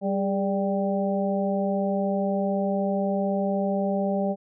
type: harmonic tone with a mistuned harmonic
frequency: 196 Hz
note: G3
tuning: in tune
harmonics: 1 / 2 / 3 / 4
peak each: -25 / -31 / -27 / -32 dBFS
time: 0.01-4.36 s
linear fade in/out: 50 ms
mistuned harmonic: 2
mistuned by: +58 cents
effects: none